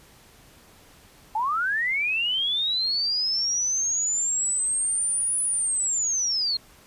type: linear two-way sweep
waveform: sine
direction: up then down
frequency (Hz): 830.6 to 9950 to 4180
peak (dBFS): -22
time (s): 1.35-6.57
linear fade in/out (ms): 5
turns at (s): 5.42
effects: pink hiss -53 dBFS RMS until 6.86 s + resampled to 32000 Hz